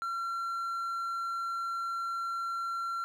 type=tone; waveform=triangle; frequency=1364 Hz; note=F6; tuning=41 cents flat; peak=-30 dBFS; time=0.02-3.04 s; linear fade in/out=0 ms; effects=none